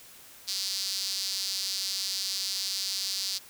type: tone with high-pass filter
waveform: sawtooth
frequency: 193.5 Hz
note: G3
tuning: 22 cents flat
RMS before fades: -32 dBFS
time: 0.47-3.39 s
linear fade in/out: 20 ms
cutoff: 4600 Hz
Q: 4.1
effects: white hiss -51 dBFS RMS until 3.49 s